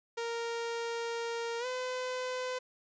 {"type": "tone with pitch glide", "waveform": "sawtooth", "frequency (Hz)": [465, 507.1], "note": ["A#4", "B4"], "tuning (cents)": [-4, 46], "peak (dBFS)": -30, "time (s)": [0.17, 2.59], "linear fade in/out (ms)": 10, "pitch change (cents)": 150, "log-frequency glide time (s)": [1.59, 1.66], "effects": ["resampled to 16000 Hz"]}